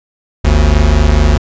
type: tone pair together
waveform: square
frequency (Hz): 50.45 / 74.9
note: G#1 / D2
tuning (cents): -49 / +35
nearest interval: perfect fifth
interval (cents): 684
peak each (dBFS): -10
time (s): 0.44-1.38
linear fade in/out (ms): 10
effects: resampled to 16000 Hz